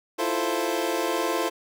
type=chord; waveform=25% pulse; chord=F major seventh; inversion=third; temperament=equal with one note detuned; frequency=329.6 / 349.2 / 441.3 / 523.3 Hz; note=E4 / F4 / A4 / C5; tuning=0 / 0 / +5 / 0 cents; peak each=-26 dBFS; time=0.18-1.5 s; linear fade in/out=20 ms; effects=none